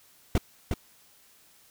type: noise with echo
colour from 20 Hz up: brown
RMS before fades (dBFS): -21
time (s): 0.35-0.38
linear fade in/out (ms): 2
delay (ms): 360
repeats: 1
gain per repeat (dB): -5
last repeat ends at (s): 0.74
effects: white hiss -59 dBFS RMS until 1.7 s